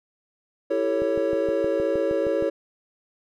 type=chord; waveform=triangle; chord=A dominant seventh; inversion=second; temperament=equal with one note detuned; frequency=329.6 / 392 / 445.9 / 554.4 Hz; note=E4 / G4 / A4 / C#5; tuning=0 / 0 / +23 / 0 cents; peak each=-26 / -27 / -25 / -22 dBFS; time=0.7-2.5 s; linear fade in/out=10 ms
type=click train; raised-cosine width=2 ms; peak=-20 dBFS; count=10; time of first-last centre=1.02-2.424 s; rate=6.41 Hz
effects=none